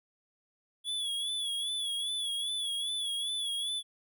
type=tone with vibrato; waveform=square; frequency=3391 Hz; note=G#7; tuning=35 cents sharp; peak=-32 dBFS; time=0.84-3.83 s; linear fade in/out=50 ms; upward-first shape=sine; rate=2.5 Hz; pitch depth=59 cents each way; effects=none